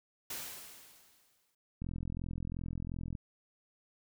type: noise with exponential decay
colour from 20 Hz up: white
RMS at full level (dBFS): -39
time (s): 0.3-1.55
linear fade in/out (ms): 5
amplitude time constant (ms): 270
type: click train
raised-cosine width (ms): 5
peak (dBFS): -27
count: 58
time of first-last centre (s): 1.82-3.152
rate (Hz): 42.8
effects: none